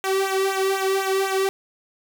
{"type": "tone with flanger", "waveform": "sawtooth", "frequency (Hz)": 385.8, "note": "G4", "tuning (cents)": -28, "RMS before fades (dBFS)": -22, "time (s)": [0.04, 1.49], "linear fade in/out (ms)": 0, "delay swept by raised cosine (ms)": [0.2, 1.4], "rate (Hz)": 4, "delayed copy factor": -1, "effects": []}